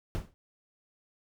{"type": "noise with exponential decay", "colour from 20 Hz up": "brown", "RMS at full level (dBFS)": -29, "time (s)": [0.15, 0.34], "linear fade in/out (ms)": 0, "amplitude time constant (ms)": 41, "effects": []}